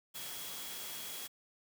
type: tone in noise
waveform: sine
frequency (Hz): 3322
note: G#7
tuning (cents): 0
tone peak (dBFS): -50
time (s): 0.14-1.28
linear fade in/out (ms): 20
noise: white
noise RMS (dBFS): -44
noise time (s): 0.14-1.28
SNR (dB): -9
effects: high-pass 100 Hz 12 dB/octave